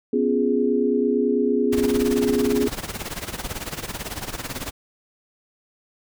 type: chord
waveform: sine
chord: C# dominant seventh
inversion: third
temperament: equal with one note detuned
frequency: 248.2 / 277.2 / 349.2 / 415.3 Hz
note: B3 / C#4 / E#4 / G#4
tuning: +9 / 0 / 0 / 0 cents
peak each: -22 / -25 / -27 / -21 dBFS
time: 0.13-2.68 s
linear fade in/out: 5 ms
type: noise with tremolo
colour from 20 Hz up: pink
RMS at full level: -28 dBFS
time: 1.72-4.71 s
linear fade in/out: 10 ms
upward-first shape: sine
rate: 18 Hz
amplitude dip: 80%
effects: none